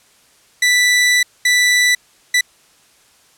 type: tone bursts at uneven times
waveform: sawtooth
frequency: 1975.5 Hz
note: B6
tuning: in tune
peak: -7 dBFS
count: 3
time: 0.62-1.23 / 1.45-1.95 / 2.34-2.41 s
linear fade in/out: 5 ms
effects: white hiss -52 dBFS RMS until 3.37 s + low-pass 10000 Hz 12 dB/octave